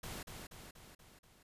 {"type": "noise with echo", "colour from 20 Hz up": "pink", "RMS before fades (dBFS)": -45, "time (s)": [0.03, 0.23], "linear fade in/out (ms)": 5, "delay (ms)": 240, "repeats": 5, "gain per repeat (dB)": -4, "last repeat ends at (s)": 1.43, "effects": ["resampled to 32000 Hz"]}